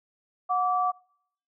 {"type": "tone pair together", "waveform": "sine", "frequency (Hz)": [730, 1158.8], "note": ["F#5", "D6"], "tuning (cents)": [-24, -24], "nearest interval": "minor sixth", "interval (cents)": 800, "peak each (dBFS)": -25, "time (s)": [0.49, 0.92], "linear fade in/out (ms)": 20, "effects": ["noise-tail reverb RT60 0.7 s tail -26 dB re dry"]}